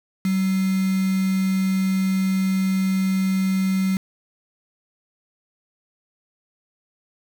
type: tone with quantisation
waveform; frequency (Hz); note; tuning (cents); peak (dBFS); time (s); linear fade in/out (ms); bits
sine; 190; F#3; +46; -18; 0.25-3.97; 2; 5
effects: none